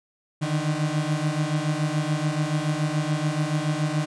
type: beating tone pair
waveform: 35% pulse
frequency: 148.9 / 155.9 Hz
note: D3 / D#3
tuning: +24 / +4 cents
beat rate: 7 Hz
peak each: -24 dBFS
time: 0.41-4.06 s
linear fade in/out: 20 ms
effects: resampled to 22050 Hz